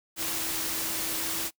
sine tone in noise, 326.6 Hz, E4, 16 cents flat, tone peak -42 dBFS, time 0.16-1.51 s, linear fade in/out 50 ms, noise white, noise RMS -31 dBFS, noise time 0.16-1.51 s, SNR -14 dB, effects noise-tail reverb RT60 0.1 s tail -23 dB re dry

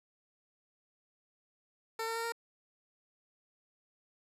15% pulse tone with pitch steps, 450 / 454.4 / 458.9 / 463.5 Hz, A4 / A#4 / A#4 / A#4, +39 / -44 / -27 / -10 cents, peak -28 dBFS, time 1.99-2.322 s, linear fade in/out 5 ms, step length 83 ms, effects resampled to 32000 Hz

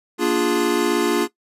square chord, Bb dominant seventh, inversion none, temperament equal with one note detuned, 236.7 / 293.7 / 349.2 / 415.3 Hz, Bb3 / D4 / F4 / Ab4, +27 / 0 / 0 / 0 cents, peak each -26 / -23 / -21 / -24 dBFS, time 0.18-1.28 s, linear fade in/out 50 ms, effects noise-tail reverb RT60 0.1 s tail -17 dB re dry + resampled to 32000 Hz

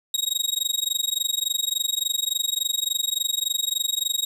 25% pulse tone with amplitude modulation, 3783 Hz, A#7, 25 cents sharp, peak -15 dBFS, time 0.14-4.25 s, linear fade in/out 2 ms, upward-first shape sine, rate 23.5 Hz, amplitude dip 100%, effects none

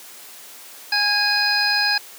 harmonic tone with a mistuned harmonic, 830.6 Hz, G#5, in tune, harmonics 1 / 2 / 3 / 5 / 6, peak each -26 / -21 / -26 / -24 / -21 dBFS, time 0.92-1.98 s, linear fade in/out 5 ms, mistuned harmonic 2, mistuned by -21 cents, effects white hiss -41 dBFS RMS until 2.18 s + high-pass 300 Hz 12 dB/octave

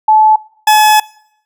sine / 40% pulse tone pair in turn, 865 / 854.6 Hz, A5 / G#5, -30 / +49 cents, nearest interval unison, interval 21 cents, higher first, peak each -4 dBFS, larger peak neither, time 0.08-0.36 / 0.67-1 s, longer second, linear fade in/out 5 ms, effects noise-tail reverb RT60 0.7 s tail -23 dB re dry

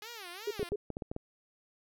5% pulse tone with vibrato, 406.3 Hz, G#4, 38 cents flat, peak -32 dBFS, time 0.02-0.69 s, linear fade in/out 2 ms, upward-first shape sine, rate 2.7 Hz, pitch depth 280 cents each way
sine tone bursts, 415.3 Hz, G#4, in tune, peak -30 dBFS, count 3, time 0.47-0.759 s, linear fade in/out 5 ms, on 39 ms, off 86 ms
clicks, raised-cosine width 2 ms, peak -24 dBFS, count 8, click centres 0.595 / 0.629 / 0.72 / 0.903 / 0.969 / 1.022 / 1.115 / 1.164 s
effects none

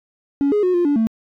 triangle tone with pitch steps, 281.3 / 416.5 / 364.1 / 350 / 288.4 / 223.4 Hz, C#4 / G#4 / F#4 / F4 / D4 / A3, +26 / +5 / -28 / +4 / -31 / +27 cents, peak -11 dBFS, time 0.41-1.07 s, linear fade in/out 0 ms, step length 110 ms, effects tanh soft clip ceiling -10 dBFS

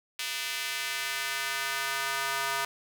square tone with high-pass filter sweep, 136.6 Hz, C#3, 25 cents flat, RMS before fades -32 dBFS, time 0.19-2.65 s, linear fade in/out 2 ms, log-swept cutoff 2600 to 1100 Hz, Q 1.3, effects none

